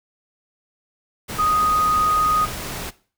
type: tone in noise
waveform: sine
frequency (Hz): 1244.5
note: D#6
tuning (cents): 0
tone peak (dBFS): -16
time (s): 1.38-2.46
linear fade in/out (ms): 20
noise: pink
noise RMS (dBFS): -30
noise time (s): 1.28-2.91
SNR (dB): +11
effects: noise-tail reverb RT60 0.4 s tail -18 dB re dry